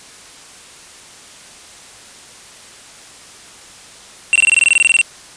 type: tone bursts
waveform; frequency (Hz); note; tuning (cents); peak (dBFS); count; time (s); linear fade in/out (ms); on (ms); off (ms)
square; 2727; F7; -42; -8; 15; 4.33-5.014; 0; 26; 21
effects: white hiss -39 dBFS RMS until 5.36 s + resampled to 22050 Hz